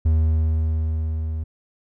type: tone with level ramp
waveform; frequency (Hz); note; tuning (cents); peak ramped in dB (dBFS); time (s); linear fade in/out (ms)
triangle; 79.2; D#2; +31; -12 to -22; 0.05-1.44; 10
effects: none